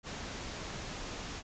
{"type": "low-pass noise", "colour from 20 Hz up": "pink", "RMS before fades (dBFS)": -42, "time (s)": [0.03, 1.43], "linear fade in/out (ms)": 50, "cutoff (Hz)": 7300, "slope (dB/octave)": 96, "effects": []}